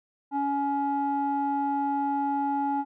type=tone with low-pass filter; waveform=square; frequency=280.9 Hz; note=C#4; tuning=23 cents sharp; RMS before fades=-27 dBFS; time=0.31-2.85 s; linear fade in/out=50 ms; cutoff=940 Hz; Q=8.5; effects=none